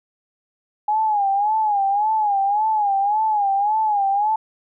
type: tone with vibrato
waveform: sine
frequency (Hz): 829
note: G#5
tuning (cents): -3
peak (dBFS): -16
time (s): 0.88-4.36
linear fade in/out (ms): 5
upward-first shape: sine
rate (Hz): 1.8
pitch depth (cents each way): 100
effects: none